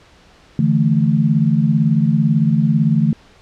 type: chord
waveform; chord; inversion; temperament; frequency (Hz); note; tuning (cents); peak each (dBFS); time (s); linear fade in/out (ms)
sine; D suspended second; none; equal; 146.83 / 164.81 / 220; D3 / E3 / A3; 0 / 0 / 0; -16; 0.59-3.13; 2
effects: pink hiss -48 dBFS RMS until 3.41 s + low-pass 5000 Hz 12 dB/octave